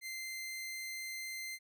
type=tone; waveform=sawtooth; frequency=2081 Hz; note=C7; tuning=10 cents flat; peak=-37 dBFS; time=0.01-1.59 s; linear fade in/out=50 ms; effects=none